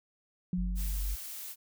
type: tone with exponential decay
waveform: sine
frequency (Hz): 180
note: F#3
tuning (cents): -47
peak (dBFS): -27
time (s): 0.53-1.13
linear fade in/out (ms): 2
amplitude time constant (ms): 130
type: tone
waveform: sine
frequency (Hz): 48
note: G1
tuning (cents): -36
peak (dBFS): -30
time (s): 0.57-1.16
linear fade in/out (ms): 20
type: noise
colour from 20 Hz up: blue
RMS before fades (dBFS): -42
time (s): 0.75-1.56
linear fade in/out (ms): 50
effects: none